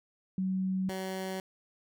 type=tone pair in turn; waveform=sine / 15% pulse; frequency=188.3 / 188.96 Hz; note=F#3 / F#3; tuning=+31 / +37 cents; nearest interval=unison; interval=6 cents; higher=second; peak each=-28 dBFS; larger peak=neither; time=0.38-0.89 / 0.89-1.4 s; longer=neither; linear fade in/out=2 ms; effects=none